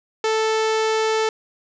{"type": "tone", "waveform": "sawtooth", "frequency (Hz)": 440, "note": "A4", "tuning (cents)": 0, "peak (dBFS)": -14, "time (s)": [0.24, 1.29], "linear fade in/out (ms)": 2, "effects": ["resampled to 16000 Hz", "8-bit"]}